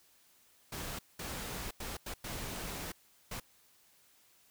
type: noise bursts at uneven times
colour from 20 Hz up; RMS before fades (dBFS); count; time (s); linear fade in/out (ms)
pink; -41; 6; 0.72-0.99 / 1.19-1.71 / 1.8-1.97 / 2.06-2.14 / 2.24-2.92 / 3.31-3.4; 5
effects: white hiss -66 dBFS RMS until 4.5 s